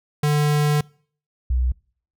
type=tone pair in turn; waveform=square / sine; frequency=148.4 / 62.39 Hz; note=D3 / B1; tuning=+18 / +18 cents; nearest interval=octave + minor third; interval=1500 cents; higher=first; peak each=-17 dBFS; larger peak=neither; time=0.23-0.81 / 1.5-1.72 s; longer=first; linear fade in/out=5 ms; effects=noise-tail reverb RT60 0.5 s tail -25 dB re dry